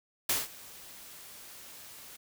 white noise with ADSR envelope, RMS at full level -27 dBFS, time 0.29-2.17 s, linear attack 4 ms, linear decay 180 ms, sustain -22 dB, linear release 14 ms, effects none

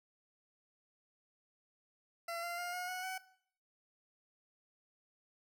20% pulse tone with pitch steps, 678 / 691.8 / 706 / 720.4 / 735.1 / 750.1 Hz, E5 / F5 / F5 / F#5 / F#5 / F#5, +49 / -17 / +19 / -46 / -11 / +23 cents, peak -34 dBFS, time 2.28-3.18 s, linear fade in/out 5 ms, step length 150 ms, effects noise-tail reverb RT60 0.6 s tail -18 dB re dry

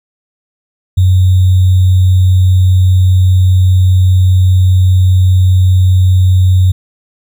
sine tone with sample-and-hold, 92.5 Hz, F#2, in tune, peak -4 dBFS, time 0.97-6.72 s, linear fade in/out 10 ms, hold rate 3675 Hz, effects none

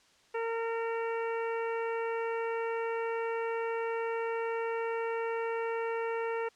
harmonic tone, 457.7 Hz, A#4, 32 cents flat, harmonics 1 / 2 / 3 / 4 / 5 / 6, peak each -32 / -38 / -42 / -44 / -46 / -48 dBFS, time 0.34-6.49 s, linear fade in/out 10 ms, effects white hiss -64 dBFS RMS until 6.55 s + low-pass 6000 Hz 12 dB/octave

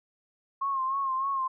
sine tone with vibrato, 1075 Hz, C6, 47 cents sharp, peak -26 dBFS, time 0.61-1.48 s, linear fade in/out 10 ms, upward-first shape sine, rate 3.3 Hz, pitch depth 53 cents each way, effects none

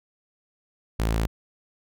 sawtooth tone, 55.3 Hz, A1, 9 cents sharp, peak -18 dBFS, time 0.99-1.27 s, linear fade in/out 10 ms, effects none

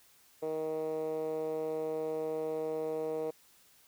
10% pulse tone with band-pass filter, 157.2 Hz, D#3, 18 cents sharp, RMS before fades -35 dBFS, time 0.42-3.31 s, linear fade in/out 10 ms, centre 480 Hz, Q 3.6, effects white hiss -63 dBFS RMS until 3.87 s

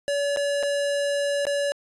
square tone with dropouts, 570 Hz, C#5, 48 cents sharp, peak -23 dBFS, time 0.08-1.72 s, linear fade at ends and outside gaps 0 ms, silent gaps 0.362-0.371 / 0.628-0.633 / 1.453-1.468 s, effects resampled to 24000 Hz

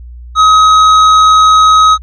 sine tone with hard clipping, 1269 Hz, D#6, 34 cents sharp, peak -4 dBFS, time 0.35-1.98 s, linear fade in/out 50 ms, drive 8 dB, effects added 60 Hz sine -26 dBFS peak until 2.02 s + MP3 48 kbps

